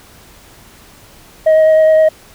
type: tone with vibrato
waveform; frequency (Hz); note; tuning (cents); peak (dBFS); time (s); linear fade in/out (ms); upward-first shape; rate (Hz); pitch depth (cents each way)
sine; 630; D#5; +21; -3; 1.46-2.09; 10; sine; 9.6; 10
effects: tanh soft clip ceiling -5 dBFS + pink hiss -42 dBFS RMS until 2.34 s